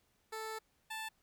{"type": "tone pair in turn", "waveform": "15% pulse", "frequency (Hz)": [440, 880], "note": ["A4", "A5"], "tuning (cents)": [0, 0], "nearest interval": "octave", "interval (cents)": 1200, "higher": "second", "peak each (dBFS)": [-34, -34], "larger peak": "neither", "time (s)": [[0.32, 0.59], [0.9, 1.09]], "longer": "first", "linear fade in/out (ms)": 10, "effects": ["pink hiss -75 dBFS RMS until 1.22 s"]}